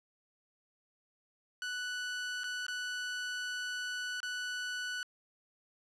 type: tone with dropouts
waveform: sawtooth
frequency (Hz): 1484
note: F#6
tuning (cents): +5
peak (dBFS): -32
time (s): 1.62-5.03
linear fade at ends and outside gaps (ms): 1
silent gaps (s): 2.435-2.441 / 2.666-2.682 / 4.203-4.23
effects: low-pass 7000 Hz 12 dB/octave